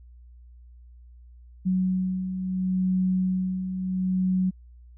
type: beating tone pair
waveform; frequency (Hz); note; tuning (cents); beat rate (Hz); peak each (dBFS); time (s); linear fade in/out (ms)
sine; 185 / 185.73; F#3 / F#3; 0 / +7; 0.73; -31 / -23; 1.65-4.51; 20
effects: added 60 Hz sine -46 dBFS peak until 4.97 s